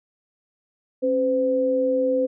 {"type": "tone pair together", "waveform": "sine", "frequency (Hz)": [270.7, 511], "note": ["C#4", "C5"], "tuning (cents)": [-41, -41], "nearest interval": "major seventh", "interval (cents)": 1100, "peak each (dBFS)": [-25, -19], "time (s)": [1.02, 2.27], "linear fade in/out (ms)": 20, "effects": []}